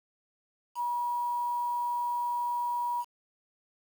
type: tone with quantisation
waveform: sine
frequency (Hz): 963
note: B5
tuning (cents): -44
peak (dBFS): -28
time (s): 0.75-3.05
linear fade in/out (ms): 50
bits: 8
effects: none